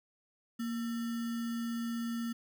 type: tone with sample-and-hold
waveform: sine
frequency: 233.1 Hz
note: A#3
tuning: in tune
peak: -33 dBFS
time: 0.59-2.33 s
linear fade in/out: 10 ms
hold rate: 1575 Hz
effects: none